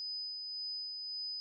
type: tone with tremolo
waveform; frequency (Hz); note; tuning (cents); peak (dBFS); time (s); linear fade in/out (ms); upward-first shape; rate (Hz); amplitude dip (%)
sine; 5000; D#8; +8; -37; 0-1.4; 0; sine; 1.8; 30
effects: none